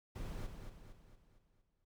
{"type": "noise with echo", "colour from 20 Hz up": "brown", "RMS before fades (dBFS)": -43, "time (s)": [0.15, 0.47], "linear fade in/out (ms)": 10, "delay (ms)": 230, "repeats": 6, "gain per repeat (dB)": -6, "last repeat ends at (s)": 1.85, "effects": []}